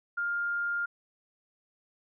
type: tone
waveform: sine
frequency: 1405 Hz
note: F6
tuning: 10 cents sharp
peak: -28 dBFS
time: 0.17-0.86 s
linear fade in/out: 10 ms
effects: none